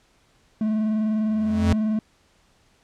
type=tone with vibrato; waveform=triangle; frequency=216.2 Hz; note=A3; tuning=30 cents flat; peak=-18 dBFS; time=0.61-1.99 s; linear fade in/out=2 ms; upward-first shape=sine; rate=20 Hz; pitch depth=38 cents each way
type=tone with exponential growth; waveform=square; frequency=86.9 Hz; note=F2; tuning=8 cents flat; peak=-16 dBFS; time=1.27-1.73 s; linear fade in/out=5 ms; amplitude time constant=100 ms
effects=pink hiss -61 dBFS RMS until 2.83 s + low-pass 8000 Hz 12 dB/octave